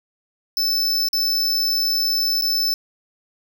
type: tone with dropouts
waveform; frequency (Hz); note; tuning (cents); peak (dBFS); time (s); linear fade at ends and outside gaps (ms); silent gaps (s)
square; 5274; E8; 0; -18; 0.57-2.74; 1; 1.086-1.131 / 2.412-2.422
effects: none